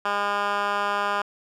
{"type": "tone with band-pass filter", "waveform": "10% pulse", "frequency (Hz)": 203.3, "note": "G#3", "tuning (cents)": -37, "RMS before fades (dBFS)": -25, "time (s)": [0.05, 1.22], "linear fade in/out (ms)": 5, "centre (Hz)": 1400, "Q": 1.4, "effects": []}